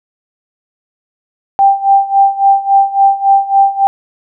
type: tone with tremolo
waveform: sine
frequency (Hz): 788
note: G5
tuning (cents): +9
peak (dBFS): -3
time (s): 1.59-3.87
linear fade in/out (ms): 0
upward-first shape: sine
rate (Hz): 3.6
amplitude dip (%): 85
effects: none